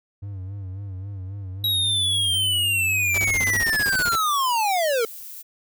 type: tone with vibrato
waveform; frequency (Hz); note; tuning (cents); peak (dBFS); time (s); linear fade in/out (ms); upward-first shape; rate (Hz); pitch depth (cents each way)
triangle; 96.7; G2; -23; -28; 0.22-3.63; 10; sine; 3.7; 83
type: linear sweep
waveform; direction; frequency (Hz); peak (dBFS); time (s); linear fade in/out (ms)
square; down; 3857 to 436.6; -20; 1.64-5.05; 2
type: noise bursts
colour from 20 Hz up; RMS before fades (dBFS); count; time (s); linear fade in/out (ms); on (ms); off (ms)
pink; -30; 16; 3.14-4.157; 5; 42; 23
type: noise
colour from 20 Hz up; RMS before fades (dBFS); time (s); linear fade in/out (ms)
violet; -38; 3.81-5.43; 20
effects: none